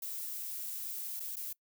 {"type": "noise with dropouts", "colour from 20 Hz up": "violet", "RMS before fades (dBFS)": -40, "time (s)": [0.02, 1.53], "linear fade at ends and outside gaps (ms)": 5, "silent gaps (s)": [[1.197, 1.202], [1.358, 1.366]], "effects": ["noise-tail reverb RT60 0.1 s tail -23 dB re dry"]}